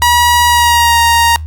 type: tone with pitch glide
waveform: sawtooth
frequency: 963 to 934 Hz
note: B5 to A#5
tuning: -44 to +3 cents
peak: -3 dBFS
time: 0.02-1.36 s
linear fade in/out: 0 ms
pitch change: -53 cents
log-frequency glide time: 0.47-0.99 s
effects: added 78 Hz sine -20 dBFS peak until 1.46 s + Opus 48 kbps